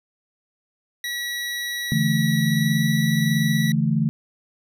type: tone with pitch glide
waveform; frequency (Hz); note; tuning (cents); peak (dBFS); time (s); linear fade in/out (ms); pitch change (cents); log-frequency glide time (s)
25% pulse; 1930 to 1943.4; B6 to B6; -40 to -28; -22; 1.04-3.72; 2; +12; 2.41-2.87
type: chord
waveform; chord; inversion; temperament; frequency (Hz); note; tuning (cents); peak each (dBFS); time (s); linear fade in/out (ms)
sine; D suspended second; none; equal with one note detuned; 143.4 / 164.81 / 220; D3 / E3 / A3; -41 / 0 / 0; -22; 1.92-4.09; 0
effects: none